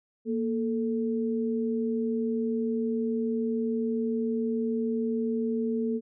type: tone pair together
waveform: sine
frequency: 233.1 / 440 Hz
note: A#3 / A4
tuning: 0 / 0 cents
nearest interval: major seventh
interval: 1100 cents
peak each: -27 / -30 dBFS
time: 0.25-6.01 s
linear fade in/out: 50 ms
effects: none